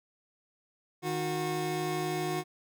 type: tone pair together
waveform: 25% pulse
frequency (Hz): 155.56 / 363.7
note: D#3 / F#4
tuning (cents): 0 / -30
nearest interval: octave + minor third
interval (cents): 1470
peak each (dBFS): -31 / -28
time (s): 1.02-2.44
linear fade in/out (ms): 50
effects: none